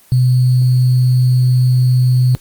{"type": "tone with sample-and-hold", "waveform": "sine", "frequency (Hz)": 126.4, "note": "B2", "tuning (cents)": 41, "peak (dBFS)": -8, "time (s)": [0.12, 2.35], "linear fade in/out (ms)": 0, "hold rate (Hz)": 4410, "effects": ["white hiss -47 dBFS RMS until 2.4 s", "Opus 24 kbps"]}